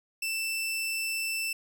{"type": "tone", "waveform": "sawtooth", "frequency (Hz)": 2663, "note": "E7", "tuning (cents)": 17, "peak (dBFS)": -26, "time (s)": [0.22, 1.53], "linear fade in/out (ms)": 5, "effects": []}